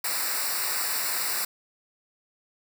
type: noise with comb filter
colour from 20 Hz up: white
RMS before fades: -28 dBFS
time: 0.04-1.45 s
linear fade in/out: 5 ms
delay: 0.31 ms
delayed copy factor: -0.9
effects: none